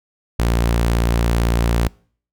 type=tone; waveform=sawtooth; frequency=57.9 Hz; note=A#1; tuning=11 cents flat; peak=-11 dBFS; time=0.39-1.88 s; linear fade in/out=5 ms; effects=noise-tail reverb RT60 0.5 s tail -25 dB re dry